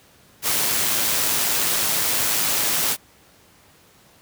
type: noise with amplitude modulation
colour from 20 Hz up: white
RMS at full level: -20 dBFS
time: 0.42-2.97 s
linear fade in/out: 50 ms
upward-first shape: sine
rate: 108 Hz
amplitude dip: 25%
effects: pink hiss -53 dBFS RMS until 4.21 s + high-pass 80 Hz 12 dB/octave